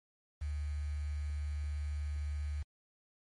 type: tone with quantisation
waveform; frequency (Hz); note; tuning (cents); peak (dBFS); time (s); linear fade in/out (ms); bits
sine; 73.7; D2; +7; -34; 0.41-2.63; 10; 9
effects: MP3 48 kbps

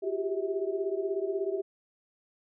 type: tone cluster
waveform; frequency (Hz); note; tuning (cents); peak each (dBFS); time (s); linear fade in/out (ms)
sine; 348.1 / 384.7 / 401.1 / 648; F4 / G4 / G4 / E5; -6 / -33 / +40 / -30; -39 / -31 / -33 / -38; 0.02-1.62; 20
effects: none

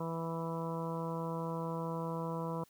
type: harmonic tone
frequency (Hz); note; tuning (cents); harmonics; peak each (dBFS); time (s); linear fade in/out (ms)
164.81; E3; 0; 1 / 2 / 3 / 4 / 5 / 6 / 7 / 8; -38 / -45 / -41 / -47 / -52 / -42 / -51 / -52; 0-2.64; 5
effects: white hiss -67 dBFS RMS until 2.69 s

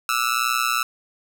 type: tone with amplitude modulation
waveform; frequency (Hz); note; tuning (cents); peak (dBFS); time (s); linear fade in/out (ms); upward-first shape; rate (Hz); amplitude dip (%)
sawtooth; 1318.5; E6; 0; -12; 0.09-0.83; 2; sine; 122; 95
effects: none

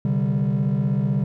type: chord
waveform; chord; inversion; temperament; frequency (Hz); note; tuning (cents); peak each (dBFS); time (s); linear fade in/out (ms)
triangle; C suspended second; none; equal; 130.81 / 146.83 / 196; C3 / D3 / G3; 0 / 0 / 0; -20; 0.05-1.24; 2
effects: tanh soft clip ceiling -13 dBFS

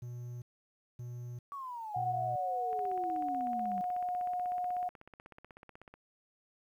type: tone bursts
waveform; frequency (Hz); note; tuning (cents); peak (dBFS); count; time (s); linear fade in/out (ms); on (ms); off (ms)
triangle; 121.4; B2; -29; -38; 3; 0.02-2.36; 5; 400; 570
type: exponential sweep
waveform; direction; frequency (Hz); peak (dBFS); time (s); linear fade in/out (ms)
sine; down; 1147 to 189.5; -39; 1.52-3.81; 0
type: tone with pitch glide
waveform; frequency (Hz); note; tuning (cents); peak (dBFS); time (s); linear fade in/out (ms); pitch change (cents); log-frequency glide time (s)
sine; 733 to 721.7; F#5 to F#5; -16 to -43; -32; 1.94-4.89; 10; -27; 3.07-4.04
type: click train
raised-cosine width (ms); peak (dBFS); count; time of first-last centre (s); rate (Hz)
0.5; -36; 53; 2.73-5.94; 16.2
effects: 11-bit

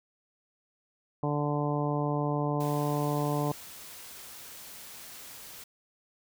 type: harmonic tone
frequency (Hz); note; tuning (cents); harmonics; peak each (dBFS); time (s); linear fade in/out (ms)
146.7; D3; -2; 1 / 2 / 3 / 4 / 5 / 6 / 7; -30 / -33 / -35 / -36 / -37 / -38 / -38; 1.23-3.52; 2
type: noise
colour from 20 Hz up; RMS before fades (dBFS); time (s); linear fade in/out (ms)
white; -46; 2.6-5.64; 5
effects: none

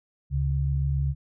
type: tone pair together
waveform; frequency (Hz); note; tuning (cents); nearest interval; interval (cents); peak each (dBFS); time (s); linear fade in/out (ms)
sine; 71.33 / 138.59; D2 / C#3; -50 / 0; major seventh; 1150; -25; 0.3-1.15; 50
effects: none

